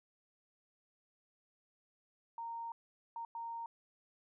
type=tone bursts at uneven times; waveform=sine; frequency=925 Hz; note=A#5; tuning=14 cents flat; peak=-40 dBFS; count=3; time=2.38-2.72 / 3.16-3.25 / 3.35-3.66 s; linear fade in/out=2 ms; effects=none